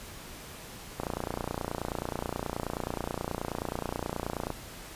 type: click train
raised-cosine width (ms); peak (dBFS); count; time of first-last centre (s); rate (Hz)
1; -17; 104; 1-4.503; 29.4
effects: pink hiss -45 dBFS RMS until 4.95 s + resampled to 32000 Hz